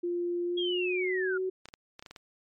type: tone with pitch glide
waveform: sine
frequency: 349.2 to 374.3 Hz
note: F4 to F#4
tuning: 0 to +20 cents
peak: -28 dBFS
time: 0.03-1.5 s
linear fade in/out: 10 ms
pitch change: +120 cents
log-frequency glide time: 0.45-1.24 s
type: linear sweep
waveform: sine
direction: down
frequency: 3322 to 1380 Hz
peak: -31 dBFS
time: 0.57-1.38 s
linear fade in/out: 10 ms
type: clicks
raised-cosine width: 0.2 ms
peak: -27 dBFS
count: 8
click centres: 1.656 / 1.687 / 1.739 / 1.994 / 2.025 / 2.062 / 2.11 / 2.162 s
effects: MP3 96 kbps